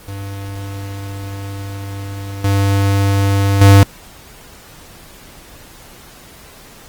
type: tone with level steps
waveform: square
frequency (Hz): 99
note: G2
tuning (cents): +18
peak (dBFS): -25 / -12 / -4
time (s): 0.08-3.83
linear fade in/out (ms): 0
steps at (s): 2.44 / 3.61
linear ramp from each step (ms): 5
effects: pink hiss -40 dBFS RMS until 6.88 s + Opus 24 kbps